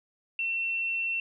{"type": "tone", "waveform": "sine", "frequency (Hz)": 2704, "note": "E7", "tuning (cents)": 43, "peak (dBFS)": -27, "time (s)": [0.39, 1.2], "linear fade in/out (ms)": 2, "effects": []}